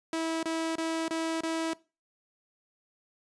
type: tone bursts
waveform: sawtooth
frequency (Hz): 325.4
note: E4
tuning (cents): -22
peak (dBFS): -25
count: 5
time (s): 0.13-1.734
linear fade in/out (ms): 2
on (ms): 300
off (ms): 26
effects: noise-tail reverb RT60 0.3 s tail -21 dB re dry + resampled to 22050 Hz